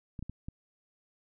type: clicks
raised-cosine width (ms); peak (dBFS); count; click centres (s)
5; -27; 4; 0.192 / 0.226 / 0.296 / 0.485
effects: none